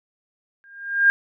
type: tone with exponential growth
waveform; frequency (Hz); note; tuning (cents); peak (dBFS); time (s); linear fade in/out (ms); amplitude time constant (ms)
sine; 1609; G6; +45; -9; 0.64-1.1; 0; 100
effects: none